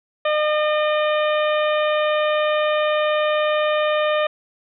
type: harmonic tone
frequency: 607 Hz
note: D#5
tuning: 43 cents flat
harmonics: 1 / 2 / 3 / 4 / 5 / 6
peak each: -18 / -24 / -28 / -30 / -32 / -34 dBFS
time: 0.25-4.27 s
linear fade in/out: 5 ms
effects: none